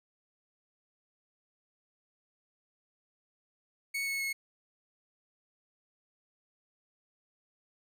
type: tone with pitch steps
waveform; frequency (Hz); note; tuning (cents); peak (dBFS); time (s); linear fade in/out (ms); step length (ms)
40% pulse; 2217 / 2199 / 2181; C#7 / C#7 / C#7; 0 / -14 / -29; -31; 3.94-4.33; 10; 130
effects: none